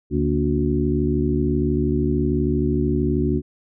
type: harmonic tone with a mistuned harmonic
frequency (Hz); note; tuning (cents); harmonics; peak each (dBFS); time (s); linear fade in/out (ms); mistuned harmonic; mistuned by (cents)
73; D2; -10; 1 / 2 / 3 / 4 / 5; -24 / -24 / -24 / -24 / -24; 0.1-3.42; 50; 3; +110
effects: none